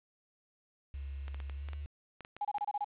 sine tone with pitch glide, 69.3 to 72.75 Hz, C#2 to D2, 0 to -16 cents, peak -38 dBFS, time 0.94-1.86 s, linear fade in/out 0 ms, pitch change +84 cents, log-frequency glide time 1.55-1.69 s
clicks, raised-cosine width 0.3 ms, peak -31 dBFS, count 10, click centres 1.281 / 1.345 / 1.402 / 1.497 / 1.687 / 1.733 / 2.207 / 2.249 / 2.366 / 2.583 s
sine tone bursts, 826 Hz, G#5, 10 cents flat, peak -31 dBFS, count 7, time 2.41-2.845 s, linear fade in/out 5 ms, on 39 ms, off 27 ms
effects resampled to 8000 Hz + 10-bit

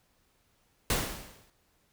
pink noise with exponential decay, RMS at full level -25 dBFS, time 0.9-1.5 s, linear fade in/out 2 ms, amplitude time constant 130 ms, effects pink hiss -70 dBFS RMS until 1.92 s

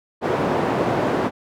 white band-pass noise, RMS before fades -21 dBFS, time 0.21-1.31 s, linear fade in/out 50 ms, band 140 to 690 Hz, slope 12 dB/octave, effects none

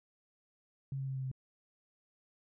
sine tone with pitch steps, 136.1 / 134.77 / 133.45 / 132.15 / 130.86 Hz, C#3 / C#3 / C3 / C3 / C3, -31 / -48 / +35 / +18 / +1 cents, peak -35 dBFS, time 0.92-1.315 s, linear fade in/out 2 ms, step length 79 ms, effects none

